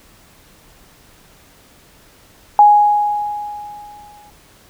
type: tone with exponential decay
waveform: sine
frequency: 830.6 Hz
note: G#5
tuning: in tune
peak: -3 dBFS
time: 2.59-4.3 s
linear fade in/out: 1 ms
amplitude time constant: 370 ms
effects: pink hiss -48 dBFS RMS until 4.69 s